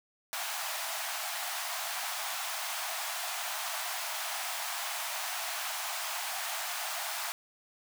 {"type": "high-pass noise", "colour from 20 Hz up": "pink", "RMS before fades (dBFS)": -36, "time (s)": [0.33, 7.32], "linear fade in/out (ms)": 0, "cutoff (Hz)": 640, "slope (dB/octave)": 96, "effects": []}